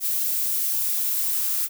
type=noise with high-pass filter sweep; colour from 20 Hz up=violet; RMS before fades=-24 dBFS; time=0-1.69 s; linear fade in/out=50 ms; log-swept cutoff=220 to 1300 Hz; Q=2.8; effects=none